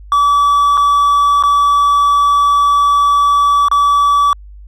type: tone with dropouts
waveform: triangle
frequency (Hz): 1149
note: D6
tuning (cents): -38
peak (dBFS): -6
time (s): 0.12-4.33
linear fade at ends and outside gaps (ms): 1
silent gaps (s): 0.772-0.776 / 1.426-1.436 / 3.684-3.714
effects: added 50 Hz sine -32 dBFS peak until 4.67 s